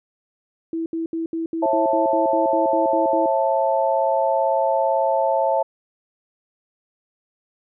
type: tone bursts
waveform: sine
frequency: 328 Hz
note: E4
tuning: 9 cents flat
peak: -22 dBFS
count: 13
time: 0.73-3.26 s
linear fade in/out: 2 ms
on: 130 ms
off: 70 ms
type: chord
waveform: sine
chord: A major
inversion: first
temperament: equal with one note detuned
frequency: 541.4 / 659.3 / 880 Hz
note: C#5 / E5 / A5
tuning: -41 / 0 / 0 cents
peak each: -21 dBFS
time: 1.62-5.63 s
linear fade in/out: 10 ms
effects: none